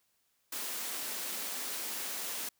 white high-pass noise, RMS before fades -38 dBFS, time 0.52-2.49 s, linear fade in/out 5 ms, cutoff 190 Hz, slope 48 dB/octave, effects white hiss -75 dBFS RMS until 2.59 s

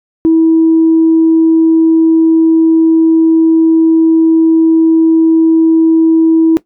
sine tone, 324.5 Hz, E4, 27 cents flat, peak -3 dBFS, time 0.25-6.57 s, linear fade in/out 0 ms, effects noise-tail reverb RT60 0.1 s tail -17 dB re dry + tanh soft clip ceiling 0 dBFS

